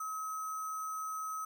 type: tone with sample-and-hold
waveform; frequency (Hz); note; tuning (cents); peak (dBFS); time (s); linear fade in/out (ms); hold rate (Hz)
sine; 1278; D#6; +46; -36; 0-1.45; 5; 7350
effects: none